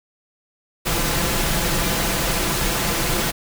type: noise with comb filter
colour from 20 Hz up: pink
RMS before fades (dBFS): -21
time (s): 0.85-3.32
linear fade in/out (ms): 20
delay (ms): 5.9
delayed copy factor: +0.5
effects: none